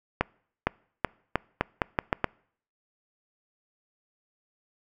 accelerating click train, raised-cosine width 0.5 ms, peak -7 dBFS, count 9, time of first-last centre 0.21-2.243 s, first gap 460 ms, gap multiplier 0.82, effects noise-tail reverb RT60 0.6 s tail -26 dB re dry

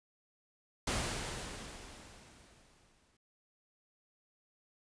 pink noise with exponential decay, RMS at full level -33 dBFS, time 0.87-3.17 s, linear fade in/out 5 ms, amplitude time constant 500 ms, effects resampled to 22050 Hz

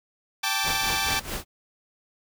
10% pulse chord, G suspended second, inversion none, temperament equal with one note detuned, 784 / 880 / 1165.2 Hz, G5 / A5 / D6, 0 / 0 / -14 cents, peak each -20 dBFS, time 0.43-1.2 s, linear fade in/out 10 ms
pink noise with tremolo, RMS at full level -30 dBFS, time 0.63-1.45 s, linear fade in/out 50 ms, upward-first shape triangle, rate 4.6 Hz, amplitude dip 85%
effects none

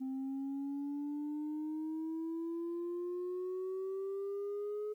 sine exponential sweep, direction up, 261.6 to 424.6 Hz, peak -34 dBFS, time 0-4.94 s, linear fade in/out 20 ms, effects tanh soft clip ceiling -35 dBFS + 12-bit

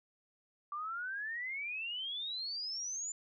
sine exponential sweep, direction up, 1158 to 7140 Hz, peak -37 dBFS, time 0.72-3.12 s, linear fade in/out 2 ms, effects none

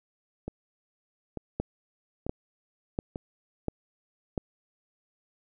two click trains, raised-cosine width 2 ms, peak -15 / -21 dBFS, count 5 / 4, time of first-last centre 1.6-4.378 / 0.48-3.159 s, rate 1.44 / 1.12 Hz, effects none

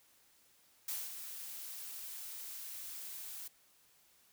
blue noise with ADSR envelope, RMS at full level -38 dBFS, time 0.88-3.48 s, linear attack 6 ms, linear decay 210 ms, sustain -8 dB, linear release 6 ms, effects white hiss -68 dBFS RMS until 4.32 s

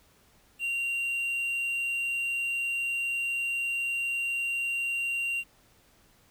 triangle tone with quantisation, 2764 Hz, F7, 19 cents flat, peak -26 dBFS, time 0.59-5.44 s, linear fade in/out 50 ms, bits 9, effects pink hiss -62 dBFS RMS until 6.3 s

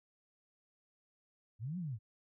sine linear two-way sweep, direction up then down, 97 to 188.8 to 97 Hz, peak -37 dBFS, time 1.59-1.99 s, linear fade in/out 50 ms, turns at 1.78 s, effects none

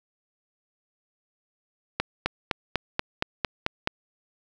accelerating click train, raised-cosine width 0.3 ms, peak -7 dBFS, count 9, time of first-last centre 2-3.874 s, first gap 260 ms, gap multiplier 0.97, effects none

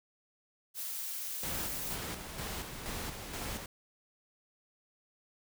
blue noise, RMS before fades -39 dBFS, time 0.74-1.98 s, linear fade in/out 50 ms
pink noise with tremolo, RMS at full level -39 dBFS, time 1.43-3.66 s, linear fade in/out 2 ms, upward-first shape square, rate 2.1 Hz, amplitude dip 45%
effects none

